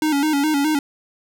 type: tone with vibrato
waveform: square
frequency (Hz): 295.1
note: D4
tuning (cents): +8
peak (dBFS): -17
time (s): 0.02-0.79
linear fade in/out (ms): 2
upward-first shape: square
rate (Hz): 4.8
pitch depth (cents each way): 82
effects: none